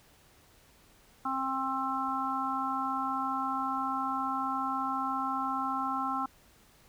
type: harmonic tone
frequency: 265.4 Hz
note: C4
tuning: 25 cents sharp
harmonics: 1 / 3 / 4 / 5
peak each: -37 / -35 / -34 / -34 dBFS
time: 1.25-6.26 s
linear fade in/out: 5 ms
effects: pink hiss -61 dBFS RMS until 6.88 s